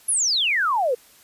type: exponential sweep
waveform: sine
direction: down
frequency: 11430 to 461.6 Hz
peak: -18 dBFS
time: 0.08-0.95 s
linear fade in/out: 10 ms
effects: white hiss -52 dBFS RMS until 1.23 s + resampled to 32000 Hz